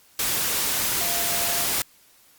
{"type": "tone in noise", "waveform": "sine", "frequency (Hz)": 690, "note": "F5", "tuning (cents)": -21, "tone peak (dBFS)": -33, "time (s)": [1.01, 1.65], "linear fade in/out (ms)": 2, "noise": "white", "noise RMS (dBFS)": -24, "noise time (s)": [0.19, 1.82], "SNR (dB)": -12, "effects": ["white hiss -56 dBFS RMS until 2.38 s", "Opus 48 kbps"]}